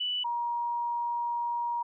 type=tone pair in turn; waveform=sine; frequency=2969 / 948.8 Hz; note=F#7 / A#5; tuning=+5 / +30 cents; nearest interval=octave + minor sixth; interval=1975 cents; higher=first; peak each=-28 dBFS; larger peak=neither; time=0-0.24 / 0.24-1.83 s; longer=second; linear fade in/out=10 ms; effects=none